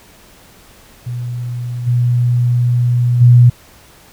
sine tone with level steps, 121.8 Hz, B2, 24 cents flat, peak -19 / -10 / -3 dBFS, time 1.06-3.5 s, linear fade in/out 10 ms, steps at 1.86 / 3.2 s, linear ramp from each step 20 ms, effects pink hiss -44 dBFS RMS until 4.12 s

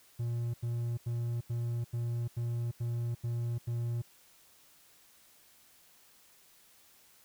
triangle tone bursts, 118.3 Hz, A#2, 26 cents sharp, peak -29 dBFS, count 9, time 0.19-4.02 s, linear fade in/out 10 ms, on 350 ms, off 85 ms, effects white hiss -62 dBFS RMS until 7.24 s

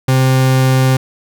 40% pulse tone, 130.81 Hz, C3, in tune, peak -8 dBFS, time 0.08-0.97 s, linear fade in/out 5 ms, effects none

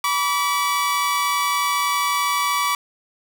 sawtooth tone pair together, 977.8 / 1148 Hz, B5 / D6, -18 / -40 cents, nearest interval minor third, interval 278 cents, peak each -21 / -16 dBFS, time 0.04-2.75 s, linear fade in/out 2 ms, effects none

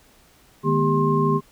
sine tone cluster, 152.7 / 207.5 / 238.9 / 397.7 / 1063 Hz, D#3 / G#3 / A#3 / G4 / C6, -32 / -1 / +43 / +25 / +27 cents, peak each -21 / -29 / -24 / -22 / -23 dBFS, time 0.63-1.41 s, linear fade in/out 50 ms, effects pink hiss -55 dBFS RMS until 1.51 s

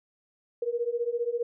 sine beating tone pair, 466.2 / 481.2 Hz, A#4 / B4, 0 / -45 cents, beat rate 15 Hz, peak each -30 / -29 dBFS, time 0.62-1.43 s, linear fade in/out 5 ms, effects none

